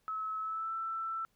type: tone with pitch glide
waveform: sine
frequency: 1293 to 1330.9 Hz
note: E6 to E6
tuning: -34 to +16 cents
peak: -34 dBFS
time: 0.08-1.25 s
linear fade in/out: 0 ms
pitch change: +50 cents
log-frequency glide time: 0.4-0.74 s
effects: pink hiss -75 dBFS RMS until 1.35 s